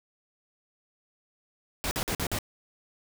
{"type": "noise bursts", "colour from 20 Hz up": "pink", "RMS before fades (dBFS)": -30, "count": 5, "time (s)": [1.84, 2.387], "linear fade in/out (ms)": 0, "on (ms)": 71, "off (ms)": 48, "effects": []}